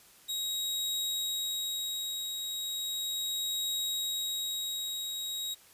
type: tone with tremolo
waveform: sawtooth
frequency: 3803 Hz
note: A#7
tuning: 34 cents sharp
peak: -27 dBFS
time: 0.28-5.55 s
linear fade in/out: 20 ms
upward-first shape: triangle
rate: 0.36 Hz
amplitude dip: 40%
effects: white hiss -58 dBFS RMS until 5.73 s + resampled to 32000 Hz